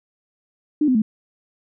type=tone with pitch steps; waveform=sine; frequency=300 / 255.2 / 217.1 Hz; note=D4 / C4 / A3; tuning=+37 / -43 / -23 cents; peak=-14 dBFS; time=0.81-1.02 s; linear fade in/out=5 ms; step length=70 ms; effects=none